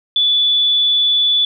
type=tone with vibrato; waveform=sine; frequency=3460 Hz; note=A7; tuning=30 cents flat; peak=-11 dBFS; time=0.16-1.45 s; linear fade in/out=2 ms; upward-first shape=sine; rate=20 Hz; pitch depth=9 cents each way; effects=none